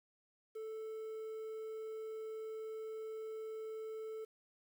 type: tone with quantisation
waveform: triangle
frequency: 439.6 Hz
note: A4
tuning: 2 cents flat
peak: -40 dBFS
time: 0.55-4.25 s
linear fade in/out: 10 ms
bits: 11
effects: none